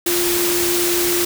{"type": "tone in noise", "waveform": "sine", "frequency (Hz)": 349.2, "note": "F4", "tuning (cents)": 0, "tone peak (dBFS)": -19, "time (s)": [0.06, 1.25], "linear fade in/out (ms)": 5, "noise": "white", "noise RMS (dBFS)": -20, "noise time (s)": [0.06, 1.25], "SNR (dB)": -2, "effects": []}